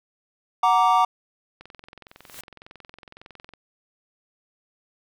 triangle chord, Gb augmented, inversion none, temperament equal with one note detuned, 740 / 932.3 / 1169.2 Hz, Gb5 / Bb5 / D6, 0 / 0 / -8 cents, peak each -18 dBFS, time 0.63-1.05 s, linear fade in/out 5 ms
click train, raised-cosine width 0.3 ms, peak -27 dBFS, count 43, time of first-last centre 1.61-3.537 s, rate 21.8 Hz
white noise with exponential growth, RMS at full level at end -37 dBFS, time 2.08-2.41 s, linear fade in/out 5 ms, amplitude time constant 70 ms
effects none

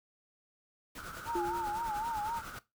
pink noise with tremolo, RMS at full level -45 dBFS, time 0.95-2.59 s, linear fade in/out 5 ms, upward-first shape triangle, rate 10 Hz, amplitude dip 65%
white band-pass noise, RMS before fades -47 dBFS, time 0.98-2.59 s, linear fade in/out 0 ms, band 1200 to 1500 Hz, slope 96 dB/octave
sine tone with vibrato, 880 Hz, A5, in tune, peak -33 dBFS, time 1.25-2.42 s, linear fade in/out 50 ms, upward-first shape sine, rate 3.9 Hz, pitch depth 110 cents each way
sine tone with exponential decay, 349.2 Hz, F4, in tune, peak -30 dBFS, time 1.35-2.18 s, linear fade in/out 5 ms, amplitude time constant 180 ms
effects noise-tail reverb RT60 0.2 s tail -17 dB re dry

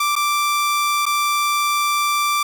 sawtooth tone with dropouts, 1174.7 Hz, D6, in tune, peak -13 dBFS, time 0-2.43 s, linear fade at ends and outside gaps 5 ms, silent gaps 0.155-0.162 / 1.056-1.063 s, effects none

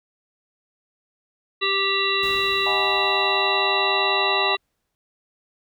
harmonic tone, 392 Hz, G4, in tune, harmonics 1 / 3 / 5 / 7 / 9 / 10, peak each -27 / -26 / -27 / -25 / -35 / -24 dBFS, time 1.61-4.57 s, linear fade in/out 20 ms
pink noise with exponential decay, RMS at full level -38 dBFS, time 2.23-4.95 s, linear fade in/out 0 ms, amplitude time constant 590 ms
sine chord, G# minor seventh, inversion second, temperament equal, 622.3 / 740 / 830.6 / 987.8 Hz, D#5 / F#5 / G#5 / B5, 0 / 0 / 0 / 0 cents, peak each -31 / -30 / -28 / -30 dBFS, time 2.66-4.55 s, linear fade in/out 2 ms
effects none

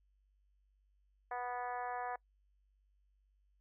harmonic tone, 245.9 Hz, B3, 7 cents flat, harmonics 2 / 3 / 4 / 5 / 6 / 7 / 8 / 9, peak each -48 / -40 / -45 / -49 / -53 / -48 / -57 / -61 dBFS, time 1.31-2.16 s, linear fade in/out 5 ms, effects noise-tail reverb RT60 0.1 s tail -24 dB re dry + added 49 Hz sine -70 dBFS peak until 3.6 s

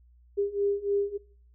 sine beating tone pair, 401 / 404.4 Hz, G4 / G#4, +39 / -46 cents, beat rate 3.4 Hz, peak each -29 / -27 dBFS, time 0.37-1.18 s, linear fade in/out 20 ms, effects noise-tail reverb RT60 0.6 s tail -26 dB re dry + added 60 Hz sine -55 dBFS peak until 1.54 s

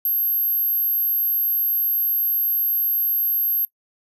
sine tone, 12544 Hz, G9, in tune, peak -18 dBFS, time 0.05-3.65 s, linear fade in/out 2 ms, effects noise-tail reverb RT60 0.1 s tail -22 dB re dry

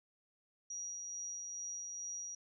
sine tone with tremolo, 5760 Hz, F#8, 47 cents flat, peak -40 dBFS, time 0.7-2.35 s, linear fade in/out 5 ms, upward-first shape sine, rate 2.3 Hz, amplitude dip 25%, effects none

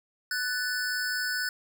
square tone cluster, 1491 / 1748 / 5180 Hz, F#6 / A6 / E8, +13 / -12 / -31 cents, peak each -30 / -37 / -36 dBFS, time 0.31-1.49 s, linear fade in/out 2 ms, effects none

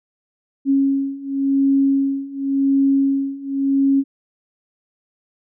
sine beating tone pair, 273.6 / 274.51 Hz, C#4 / C#4, -23 / -17 cents, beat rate 0.91 Hz, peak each -19 / -17 dBFS, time 0.65-4.04 s, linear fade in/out 50 ms, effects none

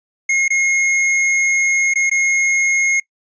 square tone with dropouts, 2153 Hz, C7, 49 cents sharp, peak -14 dBFS, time 0.29-3 s, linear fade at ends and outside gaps 5 ms, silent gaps 0.481-0.503 / 1.938-1.956 / 2.097-2.113 s, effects noise-tail reverb RT60 0.1 s tail -22 dB re dry + resampled to 16000 Hz

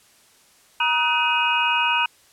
sine tone cluster, 948 / 1257 / 1507 / 2515 / 2865 Hz, A#5 / D#6 / F#6 / D#7 / F7, +29 / +17 / +31 / +18 / +44 cents, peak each -22 / -28 / -27 / -22 / -25 dBFS, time 0.8-2.06 s, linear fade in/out 5 ms, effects white hiss -55 dBFS RMS until 2.32 s + low-pass 11000 Hz 12 dB/octave

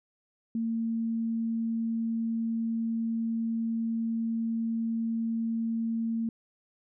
sine tone, 227.5 Hz, A#3, 42 cents flat, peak -27 dBFS, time 0.55-6.29 s, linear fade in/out 2 ms, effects none

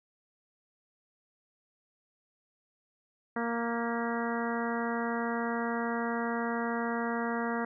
harmonic tone with a mistuned harmonic, 233.1 Hz, A#3, in tune, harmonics 1 / 2 / 3 / 4 / 5 / 6 / 7 / 8, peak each -33 / -36 / -38 / -39 / -40 / -41 / -41 / -42 dBFS, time 3.36-7.65 s, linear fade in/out 5 ms, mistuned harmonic 8, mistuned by +47 cents, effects none

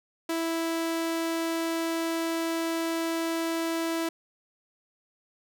sawtooth tone, 329.6 Hz, E4, in tune, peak -23 dBFS, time 0.29-4.09 s, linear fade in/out 5 ms, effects none

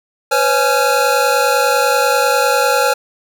square tone cluster, 498.9 / 549 / 840 / 1377 Hz, B4 / C#5 / G#5 / F6, +17 / -17 / +19 / -25 cents, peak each -18 dBFS, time 0.31-2.94 s, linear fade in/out 10 ms, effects none

